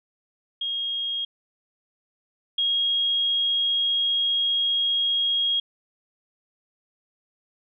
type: tone pair in turn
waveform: sine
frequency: 3260 / 3275 Hz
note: G#7 / G#7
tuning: -33 / -25 cents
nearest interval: unison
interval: 8 cents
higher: second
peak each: -25 / -20 dBFS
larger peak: second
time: 0.61-1.25 / 2.58-5.6 s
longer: second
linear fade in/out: 5 ms
effects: none